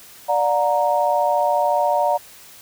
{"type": "chord", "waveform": "sine", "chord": "D augmented", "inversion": "none", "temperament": "equal with one note detuned", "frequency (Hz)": [587.3, 721.4, 932.3], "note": ["D5", "F#5", "A#5"], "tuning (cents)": [0, -44, 0], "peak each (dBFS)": -20, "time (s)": [0.28, 2.18], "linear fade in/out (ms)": 20, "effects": ["white hiss -44 dBFS RMS until 2.61 s"]}